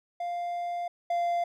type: tone pair in turn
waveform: triangle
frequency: 698.5 / 692.9 Hz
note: F5 / F5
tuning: 0 / -14 cents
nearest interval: unison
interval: 14 cents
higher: first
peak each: -28 / -23 dBFS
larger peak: second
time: 0.2-0.88 / 1.1-1.44 s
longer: first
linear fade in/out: 5 ms
effects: none